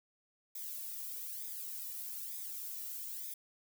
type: noise with flanger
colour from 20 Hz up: violet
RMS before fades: -43 dBFS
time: 0.55-3.34 s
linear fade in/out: 5 ms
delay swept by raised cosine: 0.69 to 1.89 ms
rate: 1.1 Hz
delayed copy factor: -0.75
effects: none